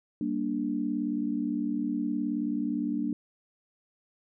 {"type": "chord", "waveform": "sine", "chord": "G minor", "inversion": "none", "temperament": "equal with one note detuned", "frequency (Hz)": [196, 234.4, 293.7], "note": ["G3", "Bb3", "D4"], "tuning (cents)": [0, 10, 0], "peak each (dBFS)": [-35, -31, -30], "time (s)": [0.21, 3.13], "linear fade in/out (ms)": 2, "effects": []}